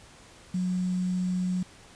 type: tone with quantisation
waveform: sine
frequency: 182.4 Hz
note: F#3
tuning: 24 cents flat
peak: -25 dBFS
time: 0.54-1.63 s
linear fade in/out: 5 ms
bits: 8
effects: pink hiss -52 dBFS RMS until 1.95 s + resampled to 22050 Hz